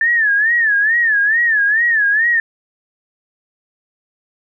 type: tone with vibrato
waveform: sine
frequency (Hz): 1760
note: A6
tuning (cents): 0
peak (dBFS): -11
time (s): 0.01-2.4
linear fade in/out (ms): 2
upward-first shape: sine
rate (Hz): 2.3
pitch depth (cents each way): 140
effects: none